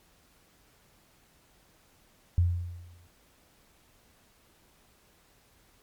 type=tone with exponential decay; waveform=sine; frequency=87.31 Hz; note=F2; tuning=in tune; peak=-18 dBFS; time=2.38-3.07 s; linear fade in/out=0 ms; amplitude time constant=150 ms; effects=pink hiss -63 dBFS RMS until 5.82 s + MP3 96 kbps